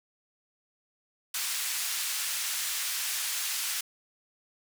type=band-pass noise; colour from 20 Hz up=white; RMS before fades=-32 dBFS; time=1.34-3.81 s; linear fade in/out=5 ms; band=1500 to 12000 Hz; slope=12 dB/octave; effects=none